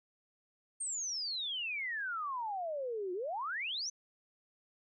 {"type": "exponential two-way sweep", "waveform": "sine", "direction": "down then up", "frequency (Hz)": [8770, 350, 6310], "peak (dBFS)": -35, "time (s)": [0.8, 3.9], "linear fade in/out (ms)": 10, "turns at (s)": 3.13, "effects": []}